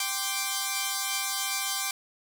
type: chord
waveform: 5% pulse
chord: G suspended fourth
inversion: none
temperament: equal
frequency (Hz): 784 / 1046.5 / 1174.7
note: G5 / C6 / D6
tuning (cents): 0 / 0 / 0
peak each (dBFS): -20 / -22 / -20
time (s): 0-1.91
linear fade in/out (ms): 2
effects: none